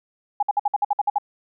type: tone bursts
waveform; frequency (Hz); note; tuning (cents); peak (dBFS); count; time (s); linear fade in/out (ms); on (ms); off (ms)
sine; 822; G#5; -18; -16; 10; 0.4-1.184; 5; 28; 56
effects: none